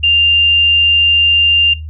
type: tone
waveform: sine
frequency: 2794 Hz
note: F7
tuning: in tune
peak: -7 dBFS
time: 0.03-1.74 s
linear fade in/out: 10 ms
effects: noise-tail reverb RT60 0.2 s tail -19 dB re dry + added 78 Hz sine -23 dBFS peak until 1.89 s